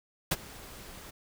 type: noise with ADSR envelope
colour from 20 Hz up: pink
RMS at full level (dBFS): -25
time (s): 0.31-1.11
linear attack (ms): 7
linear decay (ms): 36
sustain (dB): -22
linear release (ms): 11
effects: none